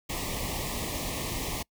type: band-stop noise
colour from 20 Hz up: pink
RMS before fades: -33 dBFS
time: 0.09-1.63 s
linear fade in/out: 10 ms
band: 1200 to 1800 Hz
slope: 96 dB/octave
effects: noise-tail reverb RT60 0.1 s tail -26 dB re dry